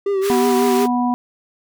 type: tone with vibrato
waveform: triangle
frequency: 391.9 Hz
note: G4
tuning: in tune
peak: -14 dBFS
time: 0.06-0.86 s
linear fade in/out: 5 ms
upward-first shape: triangle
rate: 5.5 Hz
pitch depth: 57 cents each way
type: high-pass noise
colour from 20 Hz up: pink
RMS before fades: -29 dBFS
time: 0.21-0.88 s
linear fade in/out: 50 ms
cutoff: 1100 Hz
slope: 48 dB/octave
type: harmonic tone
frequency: 245.4 Hz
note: B3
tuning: 11 cents flat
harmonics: 1 / 3 / 4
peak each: -17 / -22 / -23 dBFS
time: 0.3-1.14 s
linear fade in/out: 0 ms
effects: none